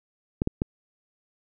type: clicks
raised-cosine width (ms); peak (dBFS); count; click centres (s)
3; -11; 3; 0.419 / 0.474 / 0.619
effects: none